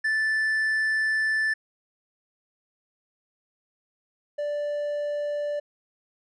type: tone pair in turn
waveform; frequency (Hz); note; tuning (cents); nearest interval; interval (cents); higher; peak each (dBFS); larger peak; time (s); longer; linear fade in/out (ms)
triangle; 1757 / 586.3; A6 / D5; -3 / -3; octave + perfect fifth; 1900; first; -20 / -24; first; 0.04-1.54 / 4.38-5.6; first; 10
effects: resampled to 22050 Hz